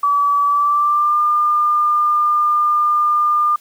sine tone with pitch glide, 1147 to 1203.3 Hz, D6 to D6, -41 to +42 cents, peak -12 dBFS, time 0.03-3.56 s, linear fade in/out 5 ms, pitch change +83 cents, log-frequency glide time 0.45-1.21 s, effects white hiss -50 dBFS RMS until 3.6 s + high-pass 100 Hz 12 dB/octave

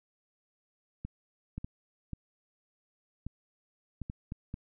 clicks, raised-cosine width 5 ms, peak -25 dBFS, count 9, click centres 1.05 / 1.58 / 1.645 / 2.133 / 3.266 / 4.017 / 4.099 / 4.321 / 4.541 s, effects none

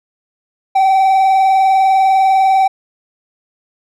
triangle tone with vibrato, 768 Hz, G5, 36 cents flat, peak -6 dBFS, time 0.75-2.68 s, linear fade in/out 10 ms, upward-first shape sine, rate 20 Hz, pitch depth 34 cents each way, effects none

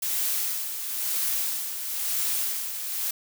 blue noise with tremolo, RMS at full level -26 dBFS, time 0.02-3.11 s, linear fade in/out 5 ms, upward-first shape sine, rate 1 Hz, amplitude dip 55%, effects none

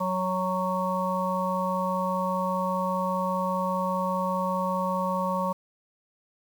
harmonic tone, 185 Hz, F#3, in tune, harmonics 1 / 3 / 5 / 6, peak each -30 / -30 / -30 / -30 dBFS, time 0-5.53 s, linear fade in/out 10 ms, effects 8-bit

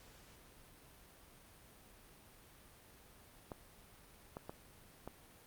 clicks, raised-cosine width 1 ms, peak -30 dBFS, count 4, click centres 3.518 / 4.369 / 4.495 / 5.076 s, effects pink hiss -61 dBFS RMS until 5.46 s + Opus 48 kbps

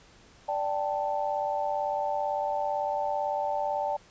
sine chord, D suspended fourth, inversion none, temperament just, 587.3 / 783.1 / 881 Hz, D5 / G5 / A5, 0 / -2 / +2 cents, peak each -31 dBFS, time 0.48-3.97 s, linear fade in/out 10 ms, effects pink hiss -56 dBFS RMS until 4.1 s + resampled to 16000 Hz

